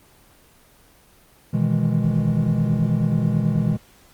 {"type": "chord", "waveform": "triangle", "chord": "E major seventh", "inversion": "second", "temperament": "equal with one note detuned", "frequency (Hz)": [122.41, 155.56, 164.81, 207.7], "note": ["B2", "D#3", "E3", "G#3"], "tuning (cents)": [-15, 0, 0, 0], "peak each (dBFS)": -21, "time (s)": [1.53, 3.77], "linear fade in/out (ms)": 10, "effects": ["pink hiss -53 dBFS RMS until 4.13 s", "Opus 24 kbps"]}